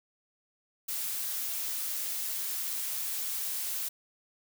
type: noise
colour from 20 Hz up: blue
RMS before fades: -34 dBFS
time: 0.88-3.89 s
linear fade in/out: 10 ms
effects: none